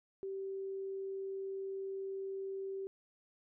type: tone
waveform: sine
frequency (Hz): 387.7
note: G4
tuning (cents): -19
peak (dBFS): -38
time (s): 0.23-2.87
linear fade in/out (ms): 0
effects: none